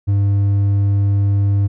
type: tone with hard clipping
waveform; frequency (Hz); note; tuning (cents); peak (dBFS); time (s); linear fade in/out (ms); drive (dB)
sine; 100; G2; +35; -13; 0.07-1.68; 20; 3
effects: none